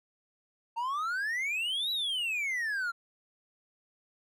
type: exponential two-way sweep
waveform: triangle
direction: up then down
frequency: 902 to 3964 to 1358 Hz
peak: -28 dBFS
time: 0.76-2.92 s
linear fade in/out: 20 ms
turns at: 1.91 s
effects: none